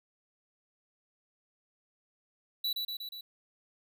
square tone with echo, 3945 Hz, B7, 3 cents flat, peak -30 dBFS, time 2.64-2.73 s, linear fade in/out 5 ms, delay 120 ms, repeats 4, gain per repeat -3 dB, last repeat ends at 3.21 s, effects none

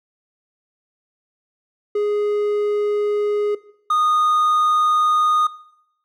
triangle tone pair in turn, 415.3 / 1232.7 Hz, G#4 / D#6, 0 / -17 cents, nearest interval octave + perfect fifth, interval 1883 cents, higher second, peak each -15 / -13 dBFS, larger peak second, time 1.95-3.55 / 3.9-5.47 s, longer first, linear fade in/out 5 ms, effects noise-tail reverb RT60 0.8 s tail -19 dB re dry

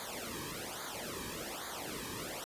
pink noise with flanger, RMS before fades -42 dBFS, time 0-2.44 s, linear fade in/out 0 ms, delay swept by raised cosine 0.36 to 1.46 ms, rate 1.2 Hz, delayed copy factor -0.95, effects resampled to 32000 Hz

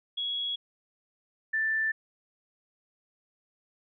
sine tone pair in turn, 3338 / 1768.2 Hz, G#7 / A6, +8 / +8 cents, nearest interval major seventh, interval 1100 cents, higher first, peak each -29 / -25 dBFS, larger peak second, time 0.17-0.56 / 1.53-1.92 s, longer neither, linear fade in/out 10 ms, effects none

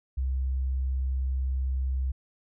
sine tone, 65.41 Hz, C2, in tune, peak -25 dBFS, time 0.17-2.12 s, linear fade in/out 10 ms, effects none

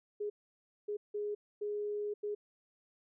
sine tone bursts at uneven times, 415.3 Hz, G#4, in tune, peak -34 dBFS, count 5, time 0.2-0.3 / 0.88-0.97 / 1.14-1.35 / 1.61-2.14 / 2.23-2.35 s, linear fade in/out 10 ms, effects none

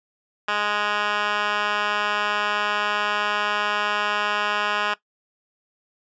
10% pulse tone with band-pass filter, 207.7 Hz, G#3, in tune, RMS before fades -24 dBFS, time 0.48-4.94 s, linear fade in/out 5 ms, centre 1900 Hz, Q 2.1, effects noise-tail reverb RT60 0.1 s tail -17 dB re dry + resampled to 16000 Hz

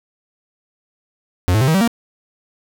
45% pulse tone with pitch steps, 89.8 / 108.66 / 131.47 / 159.08 / 192.49 / 232.9 Hz, F2 / A2 / C3 / D#3 / G3 / A#3, +49 / -21 / +9 / +39 / -31 / -1 cents, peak -12 dBFS, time 1.48-1.876 s, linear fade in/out 0 ms, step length 66 ms, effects none

